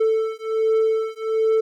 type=beating tone pair; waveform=triangle; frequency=441.6 / 442.9 Hz; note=A4 / A4; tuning=+6 / +11 cents; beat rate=1.3 Hz; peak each=-19 dBFS; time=0-1.61 s; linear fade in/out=10 ms; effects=none